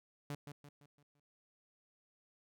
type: tone with echo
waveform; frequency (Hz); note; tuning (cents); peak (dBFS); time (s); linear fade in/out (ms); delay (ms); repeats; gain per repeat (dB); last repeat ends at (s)
sawtooth; 144.9; D3; -23; -36; 0.3-0.35; 2; 170; 5; -7; 1.2
effects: none